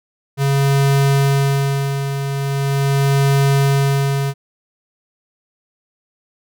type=tone with tremolo; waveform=square; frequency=138.59 Hz; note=C#3; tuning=in tune; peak=-12 dBFS; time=0.37-4.34 s; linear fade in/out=50 ms; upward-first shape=sine; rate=0.41 Hz; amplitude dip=60%; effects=none